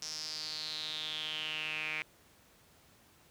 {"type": "tone with band-pass filter sweep", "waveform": "sawtooth", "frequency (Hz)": 154.9, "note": "D#3", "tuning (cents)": -7, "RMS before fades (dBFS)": -39, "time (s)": [0.02, 2.02], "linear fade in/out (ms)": 0, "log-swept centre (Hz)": [5600, 2300], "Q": 7.1, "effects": ["pink hiss -63 dBFS RMS until 3.3 s", "high-pass 60 Hz 12 dB/octave"]}